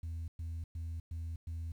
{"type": "tone bursts", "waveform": "sine", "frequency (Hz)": 82.41, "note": "E2", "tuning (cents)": 0, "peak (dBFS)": -35, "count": 5, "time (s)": [0.03, 1.72], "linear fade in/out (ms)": 5, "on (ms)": 250, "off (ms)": 110, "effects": ["tanh soft clip ceiling -36 dBFS", "11-bit"]}